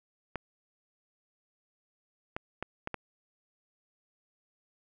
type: clicks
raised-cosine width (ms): 0.5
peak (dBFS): -19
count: 5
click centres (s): 0.357 / 2.365 / 2.626 / 2.874 / 2.943
effects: none